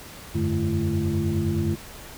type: tone cluster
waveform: sine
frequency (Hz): 88.7 / 98.3 / 147.1 / 216.4 / 338.7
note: F2 / G2 / D3 / A3 / E4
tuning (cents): +27 / +5 / +3 / -29 / +47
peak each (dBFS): -27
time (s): 0.34-1.76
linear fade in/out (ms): 20
effects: tanh soft clip ceiling -14 dBFS + pink hiss -42 dBFS RMS until 2.17 s